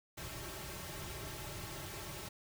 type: noise with comb filter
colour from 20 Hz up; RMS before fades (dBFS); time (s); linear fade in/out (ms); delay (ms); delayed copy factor
pink; -45; 0.17-2.29; 10; 4.1; -0.9
effects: none